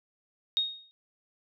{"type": "tone with exponential decay", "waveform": "sine", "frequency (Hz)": 3729, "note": "A#7", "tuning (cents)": 0, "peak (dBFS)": -21, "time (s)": [0.57, 0.91], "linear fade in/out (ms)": 0, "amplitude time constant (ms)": 73, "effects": []}